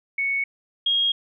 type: tone pair in turn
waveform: sine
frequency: 2217 / 3264 Hz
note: C#7 / G#7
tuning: 0 / -31 cents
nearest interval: perfect fifth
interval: 669 cents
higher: second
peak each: -21 / -18 dBFS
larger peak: second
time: 0.18-0.44 / 0.86-1.12 s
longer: neither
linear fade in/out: 5 ms
effects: none